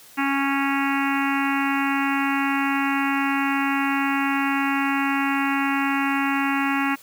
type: harmonic tone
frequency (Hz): 276.2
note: C#4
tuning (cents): -6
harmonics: 1 / 3 / 4 / 5 / 6 / 7 / 8 / 9 / 10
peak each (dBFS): -23 / -28 / -29 / -30 / -31 / -31 / -32 / -33 / -33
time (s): 0.17-6.96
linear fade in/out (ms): 20
effects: white hiss -48 dBFS RMS until 7.02 s + high-pass 100 Hz 12 dB/octave